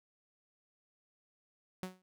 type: tone with exponential decay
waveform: sawtooth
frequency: 185 Hz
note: F#3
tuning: in tune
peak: -31 dBFS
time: 1.83-2.02 s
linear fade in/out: 0 ms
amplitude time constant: 40 ms
effects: none